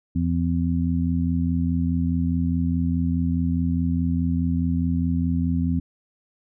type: harmonic tone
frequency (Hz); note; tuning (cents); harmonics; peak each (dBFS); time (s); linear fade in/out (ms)
84.8; E2; +50; 1 / 2 / 3; -24 / -24 / -24; 0.15-5.8; 10
effects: none